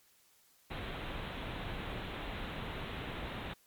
pink low-pass noise, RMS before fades -41 dBFS, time 0.7-3.54 s, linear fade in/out 10 ms, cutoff 3900 Hz, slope 96 dB/octave, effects white hiss -67 dBFS RMS until 3.66 s + MP3 96 kbps

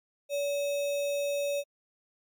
sine tone with sample-and-hold, 571 Hz, D5, 49 cents flat, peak -27 dBFS, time 0.29-1.64 s, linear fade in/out 50 ms, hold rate 3150 Hz, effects MP3 64 kbps

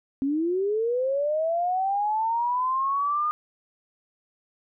sine linear sweep, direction up, 264.5 to 1226 Hz, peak -22 dBFS, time 0.22-3.31 s, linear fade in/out 0 ms, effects none

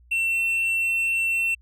triangle tone, 2701 Hz, E7, 42 cents sharp, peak -19 dBFS, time 0.11-1.55 s, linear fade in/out 10 ms, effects added 60 Hz sine -51 dBFS peak until 1.61 s

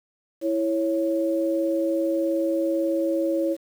sine tone pair together, 329.6 / 552.1 Hz, E4 / C#5, 0 / -7 cents, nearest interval major sixth, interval 893 cents, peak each -23 / -24 dBFS, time 0.41-3.57 s, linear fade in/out 50 ms, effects 8-bit

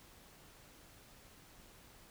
silence, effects pink hiss -60 dBFS RMS until 2.1 s

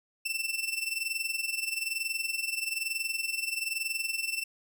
sawtooth tone with amplitude modulation, 2678 Hz, E7, 27 cents sharp, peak -24 dBFS, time 0.25-4.44 s, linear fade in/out 10 ms, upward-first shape sine, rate 21.1 Hz, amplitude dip 75%, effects none

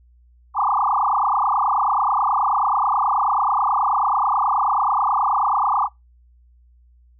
sine tone with frequency modulation, 997 Hz, B5, 16 cents sharp, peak -16 dBFS, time 0.54-5.89 s, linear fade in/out 50 ms, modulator 29.3 Hz, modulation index 7.3, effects noise-tail reverb RT60 0.2 s tail -25 dB re dry + added 60 Hz sine -50 dBFS peak until 7.19 s

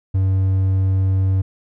triangle tone, 95.3 Hz, G2, 48 cents flat, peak -12 dBFS, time 0.14-1.42 s, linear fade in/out 10 ms, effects none

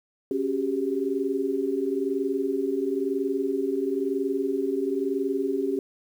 sine tone cluster, 275 / 381.8 / 402.8 Hz, C#4 / G4 / G4, -14 / -46 / +47 cents, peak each -28 dBFS, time 0.31-5.79 s, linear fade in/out 2 ms, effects 9-bit

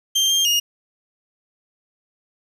30% pulse tone with pitch steps, 3163 / 3193 / 2853 Hz, G7 / G7 / F7, +15 / +31 / +36 cents, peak -13 dBFS, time 0.15-0.6 s, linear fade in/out 10 ms, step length 150 ms, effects resampled to 32000 Hz + 8-bit

